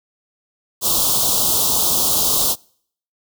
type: band-stop noise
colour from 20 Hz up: white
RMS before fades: -17 dBFS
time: 0.81-2.56 s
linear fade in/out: 50 ms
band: 1200 to 3200 Hz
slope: 48 dB/octave
effects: noise-tail reverb RT60 0.6 s tail -26 dB re dry